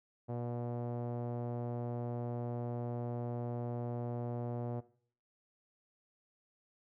sawtooth tone with low-pass filter, 120 Hz, B2, 49 cents flat, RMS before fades -39 dBFS, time 0.28-4.81 s, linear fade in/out 20 ms, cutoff 670 Hz, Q 1.9, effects noise-tail reverb RT60 0.5 s tail -17 dB re dry

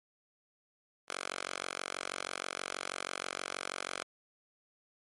5% pulse tone with high-pass filter, 46.25 Hz, F#1, in tune, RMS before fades -40 dBFS, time 1.08-4.04 s, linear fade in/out 10 ms, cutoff 910 Hz, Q 0.72, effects MP3 48 kbps

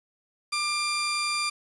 sawtooth tone pair together, 1191.5 / 2383 Hz, D6 / D7, +25 / +25 cents, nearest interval octave, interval 1200 cents, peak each -26 / -22 dBFS, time 0.52-1.5 s, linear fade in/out 10 ms, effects resampled to 24000 Hz + 8-bit

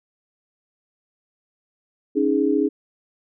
sine chord, C# suspended second, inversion none, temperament equal, 277.2 / 311.1 / 415.3 Hz, C#4 / D#4 / G#4, 0 / 0 / 0 cents, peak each -21 dBFS, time 2.15-2.69 s, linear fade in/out 20 ms, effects none

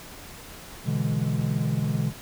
triangle chord, E dominant seventh, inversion second, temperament equal, 123.47 / 146.83 / 164.81 / 207.7 Hz, B2 / D3 / E3 / G#3, 0 / 0 / 0 / 0 cents, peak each -26 / -25 / -28 / -28 dBFS, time 0.84-2.13 s, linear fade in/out 50 ms, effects pink hiss -43 dBFS RMS until 2.21 s

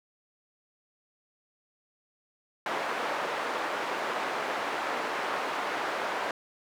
white band-pass noise, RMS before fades -32 dBFS, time 2.66-6.31 s, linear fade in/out 2 ms, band 420 to 1300 Hz, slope 12 dB/octave, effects none

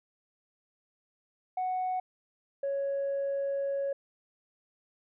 sine tone pair in turn, 740 / 554.9 Hz, F#5 / C#5, 0 / +2 cents, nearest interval perfect fourth, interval 498 cents, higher first, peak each -27 / -27 dBFS, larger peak neither, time 1.57-2 / 2.63-3.93 s, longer second, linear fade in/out 5 ms, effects tanh soft clip ceiling -26 dBFS

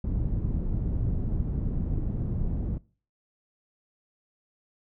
pink low-pass noise, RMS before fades -28 dBFS, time 0.04-2.78 s, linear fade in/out 5 ms, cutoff 190 Hz, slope 12 dB/octave, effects noise-tail reverb RT60 0.4 s tail -22 dB re dry

